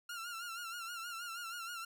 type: tone with vibrato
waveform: sawtooth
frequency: 1385 Hz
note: F6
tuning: 15 cents flat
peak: -38 dBFS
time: 0.09-1.85 s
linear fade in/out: 5 ms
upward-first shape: sine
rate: 6.3 Hz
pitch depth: 69 cents each way
effects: none